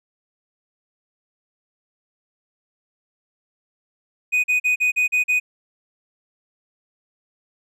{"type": "tone bursts", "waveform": "triangle", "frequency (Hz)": 2489, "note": "D#7", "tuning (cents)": 0, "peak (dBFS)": -14, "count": 7, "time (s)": [4.32, 5.4], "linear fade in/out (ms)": 20, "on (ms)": 120, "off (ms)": 40, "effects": []}